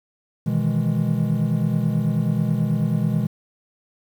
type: chord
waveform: triangle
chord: E major seventh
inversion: second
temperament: equal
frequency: 123.47 / 155.56 / 164.81 / 207.7 Hz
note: B2 / D#3 / E3 / G#3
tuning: 0 / 0 / 0 / 0 cents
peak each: -22 dBFS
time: 0.46-3.27 s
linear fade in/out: 10 ms
effects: 8-bit